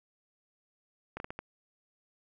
slowing click train, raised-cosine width 0.5 ms, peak -23 dBFS, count 5, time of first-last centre 1.17-1.39 s, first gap 31 ms, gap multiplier 1.4, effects none

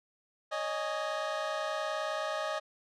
25% pulse tone cluster, 562 / 621 / 828 Hz, C#5 / D#5 / G#5, +24 / -3 / -5 cents, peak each -35 / -30 / -36 dBFS, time 0.51-2.6 s, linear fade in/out 20 ms, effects low-pass 5000 Hz 12 dB/octave

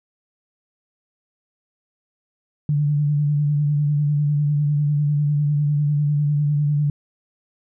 sine tone with vibrato, 146.83 Hz, D3, in tune, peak -16 dBFS, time 2.69-6.9 s, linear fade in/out 2 ms, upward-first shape sine, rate 10 Hz, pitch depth 32 cents each way, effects none

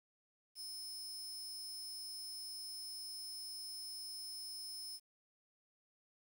sawtooth tone with amplitude modulation, 5210 Hz, E8, 21 cents flat, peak -40 dBFS, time 0.55-5 s, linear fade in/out 50 ms, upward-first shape sine, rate 278 Hz, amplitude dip 50%, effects 11-bit

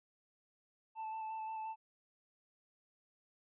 triangle tone with vibrato, 880 Hz, A5, in tune, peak -38 dBFS, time 0.95-1.76 s, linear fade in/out 50 ms, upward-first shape square, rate 5.7 Hz, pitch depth 12 cents each way, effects resampled to 8000 Hz

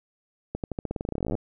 accelerating click train, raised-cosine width 2 ms, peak -16 dBFS, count 24, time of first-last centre 0.55-1.352 s, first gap 88 ms, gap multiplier 0.9, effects none

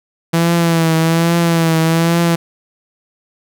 sawtooth tone with vibrato, 165.8 Hz, E3, 10 cents sharp, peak -7 dBFS, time 0.33-2.36 s, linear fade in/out 10 ms, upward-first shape triangle, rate 1.2 Hz, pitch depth 52 cents each way, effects none

